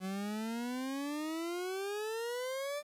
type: exponential sweep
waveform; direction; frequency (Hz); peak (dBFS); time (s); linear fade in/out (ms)
40% pulse; up; 185 to 596; -35; 0-2.83; 50
effects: resampled to 32000 Hz + 11-bit